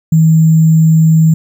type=tone with sample-and-hold; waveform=sine; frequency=160.1 Hz; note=D#3; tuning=50 cents sharp; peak=-4 dBFS; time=0.12-1.34 s; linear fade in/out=5 ms; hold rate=7350 Hz; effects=none